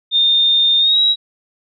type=tone with pitch glide; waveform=sine; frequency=3636 to 3852 Hz; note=A#7 to B7; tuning=-44 to -44 cents; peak=-10 dBFS; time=0.11-1.16 s; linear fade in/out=50 ms; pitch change=+100 cents; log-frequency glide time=0.79-0.99 s; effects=none